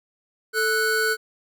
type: tone pair together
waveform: square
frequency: 440 / 1480 Hz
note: A4 / F#6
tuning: 0 / 0 cents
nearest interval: octave + major sixth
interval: 2100 cents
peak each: -25 / -22 dBFS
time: 0.53-1.17 s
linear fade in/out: 50 ms
effects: none